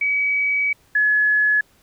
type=tone pair in turn; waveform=sine; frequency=2275 / 1700.9 Hz; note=C#7 / G#6; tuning=+44 / +41 cents; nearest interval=perfect fourth; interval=503 cents; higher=first; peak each=-17 / -14 dBFS; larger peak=second; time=0.01-0.73 / 0.95-1.61 s; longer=first; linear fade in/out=5 ms; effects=pink hiss -57 dBFS RMS until 1.82 s